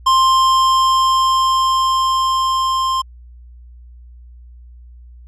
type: tone with level ramp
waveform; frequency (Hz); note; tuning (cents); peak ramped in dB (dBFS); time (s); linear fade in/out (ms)
square; 1050; C6; +6; -10 to -16; 0.06-3.02; 10
effects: added 60 Hz sine -37 dBFS peak until 5.27 s + low-pass 7000 Hz 12 dB/octave